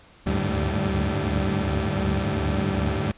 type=tone cluster; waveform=20% pulse; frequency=72.7 / 75.4 / 97.2 / 107.1 / 192.7 Hz; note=D2 / D2 / G2 / A2 / G3; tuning=-17 / +46 / -14 / -46 / -29 cents; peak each=-24 dBFS; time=0.26-3.12 s; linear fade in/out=10 ms; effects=pink hiss -52 dBFS RMS until 3.17 s + resampled to 8000 Hz